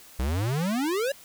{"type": "exponential sweep", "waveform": "square", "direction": "up", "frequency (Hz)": [59.6, 577], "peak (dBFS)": -25, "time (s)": [0.19, 1.12], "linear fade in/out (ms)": 5, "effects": ["white hiss -50 dBFS RMS until 1.24 s"]}